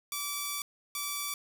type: tone pair in turn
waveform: 5% pulse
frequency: 1156 / 1156 Hz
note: D6 / D6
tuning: -28 / -28 cents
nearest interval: unison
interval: 0 cents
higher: neither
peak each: -21 dBFS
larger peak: neither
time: 0.12-0.62 / 0.95-1.34 s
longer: first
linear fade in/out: 2 ms
effects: 8-bit